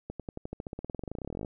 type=accelerating click train; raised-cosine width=2 ms; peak=-23 dBFS; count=30; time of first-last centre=0.1-1.448 s; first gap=97 ms; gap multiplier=0.94; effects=none